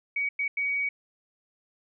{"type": "tone bursts at uneven times", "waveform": "sine", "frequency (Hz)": 2257, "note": "C#7", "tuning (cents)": 31, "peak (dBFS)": -25, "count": 3, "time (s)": [[0.16, 0.29], [0.39, 0.48], [0.57, 0.89]], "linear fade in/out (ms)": 5, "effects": []}